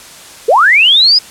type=linear sweep; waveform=sine; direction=up; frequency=392 to 5100 Hz; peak=-4 dBFS; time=0.48-1.19 s; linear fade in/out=10 ms; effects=white hiss -34 dBFS RMS until 1.3 s + low-pass 10000 Hz 12 dB/octave